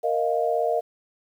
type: chord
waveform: sine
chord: Bb suspended fourth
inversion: none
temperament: equal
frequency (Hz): 466.2 / 622.3 / 698.5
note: Bb4 / Eb5 / F5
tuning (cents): 0 / 0 / 0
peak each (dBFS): -25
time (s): 0.03-0.81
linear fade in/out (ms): 20
effects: 9-bit